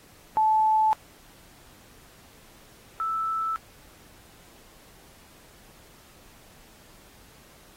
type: tone pair in turn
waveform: sine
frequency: 870 / 1317.5 Hz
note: A5 / E6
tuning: -20 / -1 cents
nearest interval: perfect fifth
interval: 719 cents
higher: second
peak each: -18 / -25 dBFS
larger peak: first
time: 0.37-0.93 / 3-3.56 s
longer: neither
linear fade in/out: 0 ms
effects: pink hiss -54 dBFS RMS until 7.76 s + AAC 48 kbps